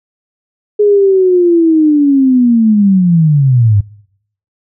sine linear sweep, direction down, 420 to 97.7 Hz, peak -5 dBFS, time 0.79-3.81 s, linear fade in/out 10 ms, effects noise-tail reverb RT60 0.7 s tail -23 dB re dry

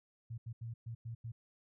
sine tone bursts at uneven times, 115.2 Hz, A#2, 20 cents flat, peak -40 dBFS, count 6, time 0.3-0.38 / 0.46-0.53 / 0.61-0.74 / 0.86-0.95 / 1.05-1.15 / 1.24-1.32 s, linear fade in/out 10 ms, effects none

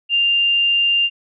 sine tone, 2794 Hz, F7, in tune, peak -13 dBFS, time 0.09-1.1 s, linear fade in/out 50 ms, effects none

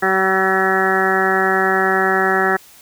harmonic tone with a mistuned harmonic, 190 Hz, F#3, 46 cents sharp, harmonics 1 / 2 / 3 / 4 / 5 / 6 / 7 / 8 / 9 / 10, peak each -26 / -19 / -28 / -20 / -30 / -30 / -21 / -26 / -20 / -23 dBFS, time 0.02-2.57 s, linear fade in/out 10 ms, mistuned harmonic 5, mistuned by +16 cents, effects white hiss -45 dBFS RMS until 2.81 s

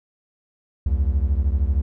triangle beating tone pair, 65.41 / 78.41 Hz, C2 / D#2, 0 / +14 cents, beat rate 13 Hz, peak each -17 / -20 dBFS, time 0.86-1.82 s, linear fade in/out 5 ms, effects none

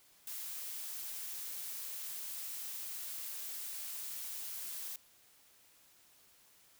blue noise, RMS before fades -43 dBFS, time 0.27-4.96 s, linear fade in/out 2 ms, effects white hiss -65 dBFS RMS until 6.79 s

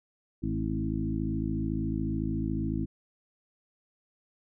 harmonic tone with a mistuned harmonic, 53.9 Hz, A1, 35 cents flat, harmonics 1 / 2 / 3 / 4 / 5 / 6, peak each -35 / -35 / -35 / -35 / -35 / -35 dBFS, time 0.42-2.86 s, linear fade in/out 20 ms, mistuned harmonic 5, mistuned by -25 cents, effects none

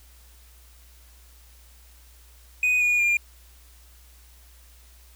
triangle tone with pitch steps, 2489 / 2446 / 2404 Hz, D#7 / D#7 / D7, 0 / -30 / +40 cents, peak -17 dBFS, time 2.63-3.17 s, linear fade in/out 2 ms, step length 180 ms, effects added 60 Hz sine -50 dBFS peak until 5.15 s + white hiss -56 dBFS RMS until 5.15 s

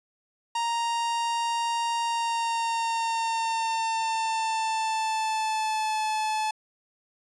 45% pulse tone with pitch glide, 932.3 to 864.9 Hz, A#5 to A5, 0 to -30 cents, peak -25 dBFS, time 0.55-6.51 s, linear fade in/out 5 ms, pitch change -130 cents, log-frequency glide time 2.02-6.01 s, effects resampled to 22050 Hz

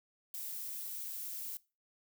violet noise, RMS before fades -42 dBFS, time 0.34-1.57 s, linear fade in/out 0 ms, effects noise-tail reverb RT60 0.3 s tail -21 dB re dry

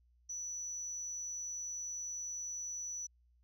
sine tone, 5930 Hz, F#8, 3 cents sharp, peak -38 dBFS, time 0.29-3.07 s, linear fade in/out 10 ms, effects tanh soft clip ceiling -35 dBFS + added 60 Hz sine -66 dBFS peak until 3.43 s

